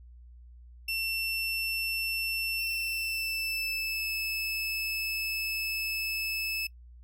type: tone with pitch glide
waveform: 30% pulse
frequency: 2700 to 2613 Hz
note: E7 to E7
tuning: +41 to -16 cents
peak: -27 dBFS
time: 0.88-6.67 s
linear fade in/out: 5 ms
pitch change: -57 cents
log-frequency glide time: 2.56-4.12 s
effects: noise-tail reverb RT60 0.1 s tail -21 dB re dry + added 60 Hz sine -48 dBFS peak until 7.03 s